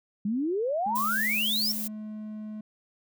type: exponential sweep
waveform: sine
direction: up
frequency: 196 to 5588 Hz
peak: -25 dBFS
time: 0.25-1.72 s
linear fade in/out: 5 ms
type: tone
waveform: triangle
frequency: 214.1 Hz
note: A3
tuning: 47 cents flat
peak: -33 dBFS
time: 0.86-2.61 s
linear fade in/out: 5 ms
type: noise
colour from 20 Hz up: violet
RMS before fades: -33 dBFS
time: 0.95-1.88 s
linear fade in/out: 10 ms
effects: none